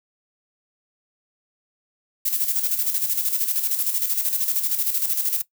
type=noise with tremolo; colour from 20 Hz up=violet; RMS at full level=-21 dBFS; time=2.25-5.42 s; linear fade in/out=10 ms; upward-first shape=square; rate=13 Hz; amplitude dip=55%; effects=noise-tail reverb RT60 0.1 s tail -18 dB re dry